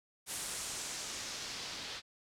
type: noise with low-pass filter sweep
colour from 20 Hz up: white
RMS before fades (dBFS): -42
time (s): 0.26-2.02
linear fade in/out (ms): 50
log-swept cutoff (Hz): 10000 to 4100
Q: 1.5
effects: none